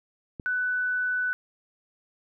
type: click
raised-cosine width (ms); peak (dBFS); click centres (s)
3; -23; 0.398
type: tone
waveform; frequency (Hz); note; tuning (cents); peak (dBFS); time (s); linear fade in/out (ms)
sine; 1494; F#6; +16; -24; 0.46-1.33; 0
effects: none